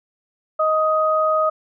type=tone pair together; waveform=sine; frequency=626 / 1252 Hz; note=D#5 / D#6; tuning=+10 / +10 cents; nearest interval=octave; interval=1200 cents; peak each=-18 dBFS; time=0.59-1.5 s; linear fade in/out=10 ms; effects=none